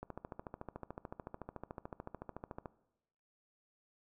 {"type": "click train", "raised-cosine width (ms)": 1, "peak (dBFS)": -29, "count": 37, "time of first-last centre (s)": [0.03, 2.658], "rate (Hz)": 13.7, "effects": ["noise-tail reverb RT60 0.9 s tail -19 dB re dry"]}